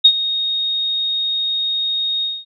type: tone with ADSR envelope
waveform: sine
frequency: 3726 Hz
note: A#7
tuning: 2 cents flat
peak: -3 dBFS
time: 0.04-2.45 s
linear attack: 13 ms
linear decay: 65 ms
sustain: -14 dB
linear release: 220 ms
effects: none